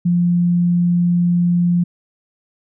sine tone, 174.61 Hz, F3, in tune, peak -12 dBFS, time 0.05-1.84 s, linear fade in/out 10 ms, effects none

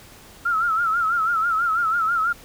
sine tone with vibrato, 1348 Hz, E6, 38 cents sharp, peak -18 dBFS, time 0.45-2.33 s, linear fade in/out 10 ms, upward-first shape sine, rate 6.1 Hz, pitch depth 95 cents each way, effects pink hiss -46 dBFS RMS until 2.44 s

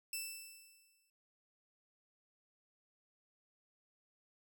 10% pulse tone with exponential decay, 2655 Hz, E7, 12 cents sharp, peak -29 dBFS, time 0.13-1.1 s, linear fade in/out 2 ms, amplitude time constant 210 ms, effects none

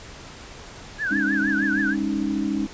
sine tone with vibrato, 1605 Hz, G6, 40 cents sharp, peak -22 dBFS, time 0.98-1.96 s, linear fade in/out 50 ms, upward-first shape triangle, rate 6.4 Hz, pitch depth 180 cents each way
sine chord, Ab suspended fourth, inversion none, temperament equal with one note detuned, 205.4 / 277.2 / 311.1 Hz, Ab3 / Db4 / Eb4, -19 / 0 / 0 cents, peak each -26 dBFS, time 1.1-2.67 s, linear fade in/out 20 ms
effects pink hiss -41 dBFS RMS until 2.73 s + resampled to 16000 Hz

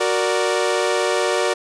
sawtooth chord, Gb augmented, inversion none, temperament equal, 370 / 466.2 / 587.3 Hz, Gb4 / Bb4 / D5, 0 / 0 / 0 cents, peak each -18 dBFS, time 0-1.54 s, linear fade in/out 10 ms, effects resampled to 22050 Hz

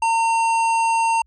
harmonic tone with a mistuned harmonic, 910 Hz, A#5, 42 cents flat, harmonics 1 / 3 / 5 / 7 / 9 / 10, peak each -16 / -26 / -40 / -38 / -36 / -41 dBFS, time 0.02-1.22 s, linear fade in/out 5 ms, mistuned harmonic 5, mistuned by +74 cents, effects added 60 Hz sine -56 dBFS peak until 1.26 s

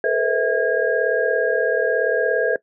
sine tone cluster, 432.2 / 469.1 / 510 / 648 / 1632 Hz, A4 / A#4 / C5 / E5 / G#6, -31 / +11 / -44 / -30 / -31 cents, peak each -23 dBFS, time 0.04-2.56 s, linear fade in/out 2 ms, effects noise-tail reverb RT60 0.1 s tail -20 dB re dry

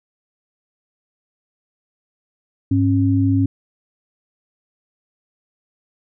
sine tone pair together, 102.1 / 272.6 Hz, G#2 / C#4, -29 / -29 cents, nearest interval octave + perfect fourth, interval 1700 cents, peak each -16 dBFS, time 2.71-3.46 s, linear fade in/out 5 ms, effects none

